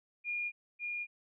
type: tone with echo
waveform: sine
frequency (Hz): 2423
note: D#7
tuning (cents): -47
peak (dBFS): -33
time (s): 0.24-0.52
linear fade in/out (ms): 50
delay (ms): 550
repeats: 1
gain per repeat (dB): -2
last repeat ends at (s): 1.07
effects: none